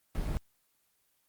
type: noise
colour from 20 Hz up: brown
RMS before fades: -32 dBFS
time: 0.15-0.37 s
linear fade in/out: 0 ms
effects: white hiss -73 dBFS RMS until 1.28 s + Opus 24 kbps